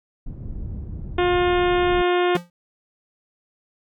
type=low-pass noise; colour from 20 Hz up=pink; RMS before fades=-31 dBFS; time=0.26-2.02 s; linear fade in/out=5 ms; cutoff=170 Hz; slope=12 dB/octave
type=harmonic tone; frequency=356 Hz; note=F4; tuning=33 cents sharp; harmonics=1 / 2 / 3 / 4 / 5 / 6 / 7 / 8 / 9 / 10; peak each=-18 / -24 / -28 / -30 / -32 / -34 / -35 / -36 / -37 / -38 dBFS; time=1.18-2.37 s; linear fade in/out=5 ms
type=tone with exponential decay; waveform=square; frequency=174.61 Hz; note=F3; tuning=in tune; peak=-22 dBFS; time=2.35-2.5 s; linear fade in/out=2 ms; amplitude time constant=32 ms
effects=none